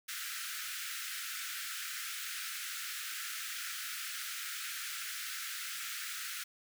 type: high-pass noise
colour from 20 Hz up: pink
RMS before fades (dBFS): -41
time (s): 0.08-6.44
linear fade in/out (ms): 10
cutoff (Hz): 1300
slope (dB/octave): 96
effects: none